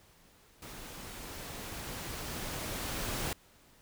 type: noise with level ramp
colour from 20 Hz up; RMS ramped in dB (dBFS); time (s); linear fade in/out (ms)
pink; -47 to -35; 0.62-3.33; 2
effects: pink hiss -62 dBFS RMS until 3.81 s